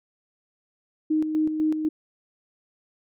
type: tone with tremolo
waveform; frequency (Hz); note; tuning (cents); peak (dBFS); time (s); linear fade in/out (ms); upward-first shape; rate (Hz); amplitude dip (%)
sine; 310.8; D#4; -2; -19; 1.1-1.89; 10; square; 4; 50
effects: none